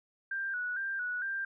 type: tone with vibrato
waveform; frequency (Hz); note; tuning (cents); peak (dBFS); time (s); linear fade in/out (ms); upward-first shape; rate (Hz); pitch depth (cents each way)
sine; 1526; G6; -47; -32; 0.31-1.45; 5; square; 2.2; 65
effects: none